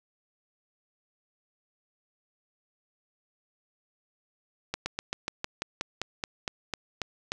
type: slowing click train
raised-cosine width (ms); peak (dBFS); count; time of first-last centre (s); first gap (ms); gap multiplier
0.2; -13; 14; 4.74-7.319; 120; 1.08
effects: none